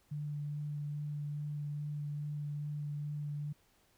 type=tone with vibrato; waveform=sine; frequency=147.3 Hz; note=D3; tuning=6 cents sharp; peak=-36 dBFS; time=0.11-3.53 s; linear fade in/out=10 ms; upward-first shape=sine; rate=2.4 Hz; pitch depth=11 cents each way; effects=pink hiss -70 dBFS RMS until 3.97 s